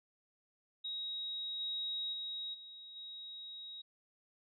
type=tone with level steps; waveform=sine; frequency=3800 Hz; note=A#7; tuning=33 cents sharp; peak=-38 / -36 / -39 / -49 / -45 dBFS; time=0.84-3.82 s; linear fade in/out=10 ms; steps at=1.59 / 2.12 / 2.53 / 2.95 s; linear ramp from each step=20 ms; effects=none